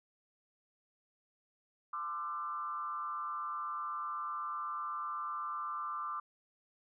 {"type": "tone with frequency modulation", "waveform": "sine", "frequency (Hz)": 1188, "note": "D6", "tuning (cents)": 20, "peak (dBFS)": -36, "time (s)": [1.93, 6.2], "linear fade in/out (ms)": 5, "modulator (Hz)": 152, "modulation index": 0.85, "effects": []}